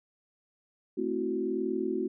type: chord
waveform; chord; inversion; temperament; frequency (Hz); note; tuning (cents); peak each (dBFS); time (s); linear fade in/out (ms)
sine; F# half-diminished seventh; first; equal; 220 / 261.6 / 329.6 / 370; A3 / C4 / E4 / F#4; 0 / 0 / 0 / 0; -36 / -35 / -34 / -31; 0.97-2.08; 10
effects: none